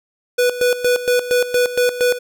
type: tone with tremolo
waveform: square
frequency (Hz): 492.3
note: B4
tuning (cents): -6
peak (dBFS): -13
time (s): 0.38-2.19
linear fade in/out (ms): 10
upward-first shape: square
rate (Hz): 4.3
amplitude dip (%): 75
effects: none